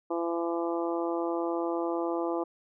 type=harmonic tone; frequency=169.1 Hz; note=E3; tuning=44 cents sharp; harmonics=2 / 3 / 4 / 5 / 6 / 7; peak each=-30 / -34 / -36 / -38 / -40 / -41 dBFS; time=0.1-2.44 s; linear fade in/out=10 ms; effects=none